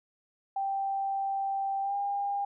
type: tone with pitch glide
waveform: sine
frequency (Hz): 784 to 803.7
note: G5 to G5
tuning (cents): 0 to +43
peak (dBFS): -28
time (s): 0.56-2.45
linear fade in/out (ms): 5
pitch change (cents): +43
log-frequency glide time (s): 1.82-1.95
effects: none